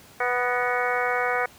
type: harmonic tone with a mistuned harmonic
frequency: 246.9 Hz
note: B3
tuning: in tune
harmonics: 2 / 3 / 4 / 5 / 6 / 7 / 8 / 9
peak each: -28 / -28 / -33 / -30 / -29 / -35 / -32 / -31 dBFS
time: 0.2-1.46 s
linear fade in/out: 5 ms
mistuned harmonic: 8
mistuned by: -62 cents
effects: pink hiss -50 dBFS RMS until 1.58 s + high-pass 80 Hz 12 dB/octave

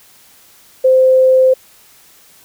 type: tone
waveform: sine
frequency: 519 Hz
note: C5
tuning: 14 cents flat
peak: -6 dBFS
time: 0.84-1.54 s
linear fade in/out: 10 ms
effects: white hiss -46 dBFS RMS until 2.44 s

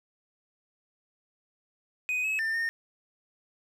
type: tone with pitch steps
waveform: triangle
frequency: 2498 / 2573 / 1793 / 1831 Hz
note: D#7 / E7 / A6 / A#6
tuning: +6 / -43 / +32 / -32 cents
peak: -25 dBFS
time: 2.09-2.69 s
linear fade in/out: 0 ms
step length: 150 ms
effects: none

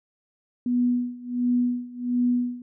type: tone with tremolo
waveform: sine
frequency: 245.1 Hz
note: B3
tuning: 13 cents flat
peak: -18 dBFS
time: 0.66-2.62 s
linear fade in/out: 2 ms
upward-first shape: sine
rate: 1.4 Hz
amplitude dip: 90%
effects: none

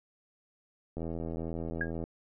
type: click train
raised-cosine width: 2 ms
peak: -24 dBFS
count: 89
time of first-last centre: 0.97-2.039 s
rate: 82.3 Hz
type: tone with exponential decay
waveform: sine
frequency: 1637 Hz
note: G#6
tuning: 25 cents flat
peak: -25 dBFS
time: 1.81-1.91 s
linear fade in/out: 2 ms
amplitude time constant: 21 ms
effects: none

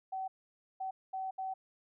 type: tone bursts at uneven times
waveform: sine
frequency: 761 Hz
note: F#5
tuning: 48 cents sharp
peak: -35 dBFS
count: 4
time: 0.12-0.28 / 0.8-0.91 / 1.13-1.31 / 1.38-1.54 s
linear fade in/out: 10 ms
effects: none

